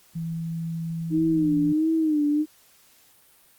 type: tone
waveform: sine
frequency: 164.7 Hz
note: E3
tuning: 1 cent flat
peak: -27 dBFS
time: 0.15-1.73 s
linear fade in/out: 10 ms
type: tone with vibrato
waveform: sine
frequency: 307.8 Hz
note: D#4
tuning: 19 cents flat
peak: -19 dBFS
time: 1.1-2.46 s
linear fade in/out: 50 ms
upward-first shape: sine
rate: 1.5 Hz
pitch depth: 88 cents each way
effects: white hiss -57 dBFS RMS until 3.58 s + Opus 48 kbps